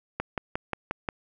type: click train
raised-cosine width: 0.5 ms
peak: -13 dBFS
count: 6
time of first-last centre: 0.2-1.088 s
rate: 5.63 Hz
effects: none